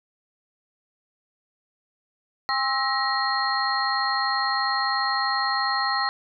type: tone cluster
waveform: sine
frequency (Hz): 806 / 1063 / 1311 / 1897 / 4224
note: G5 / C6 / E6 / A#6 / C8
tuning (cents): +48 / +27 / -10 / +30 / +16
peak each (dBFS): -28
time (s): 2.49-6.09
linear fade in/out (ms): 0
effects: none